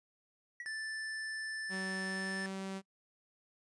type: tone with exponential decay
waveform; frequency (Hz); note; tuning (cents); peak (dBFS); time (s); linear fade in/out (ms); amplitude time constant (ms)
triangle; 1926; B6; -44; -37; 0.6-0.75; 2; 31
type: tone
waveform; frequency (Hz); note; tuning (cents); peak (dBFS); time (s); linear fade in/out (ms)
square; 1760; A6; 0; -39; 0.66-2.46; 0
type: tone with pitch glide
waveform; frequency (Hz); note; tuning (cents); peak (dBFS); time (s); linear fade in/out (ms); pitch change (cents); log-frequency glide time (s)
sawtooth; 189.5 to 192.59; F#3 to G3; +42 to -30; -35; 1.69-2.82; 50; +28; 2.05-2.58
effects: noise-tail reverb RT60 0.1 s tail -24 dB re dry + resampled to 22050 Hz